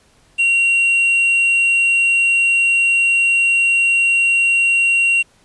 triangle tone with quantisation, 2750 Hz, F7, 27 cents flat, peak -10 dBFS, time 0.38-5.23 s, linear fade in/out 20 ms, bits 6, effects pink hiss -54 dBFS RMS until 5.44 s + resampled to 24000 Hz

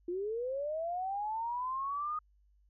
sine linear sweep, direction up, 340.1 to 1244.5 Hz, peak -33 dBFS, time 0.08-2.19 s, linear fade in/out 5 ms, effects added 50 Hz sine -64 dBFS peak until 2.69 s

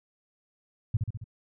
sine tone with echo, 109.1 Hz, A2, 14 cents flat, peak -20 dBFS, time 0.94-0.97 s, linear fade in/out 5 ms, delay 68 ms, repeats 4, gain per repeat -4 dB, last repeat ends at 1.242 s, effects none

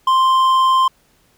triangle tone with hard clipping, 1046.5 Hz, C6, in tune, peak -12 dBFS, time 0.07-0.88 s, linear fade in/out 5 ms, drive 9 dB, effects pink hiss -57 dBFS RMS until 1.37 s

